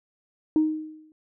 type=tone with exponential decay; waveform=sine; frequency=311.1 Hz; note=D#4; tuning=in tune; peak=-14 dBFS; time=0.56-1.12 s; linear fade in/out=1 ms; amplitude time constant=120 ms; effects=tanh soft clip ceiling -13 dBFS